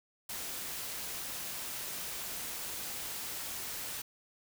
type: noise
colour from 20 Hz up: white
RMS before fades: -40 dBFS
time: 0.29-4.02 s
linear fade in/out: 5 ms
effects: none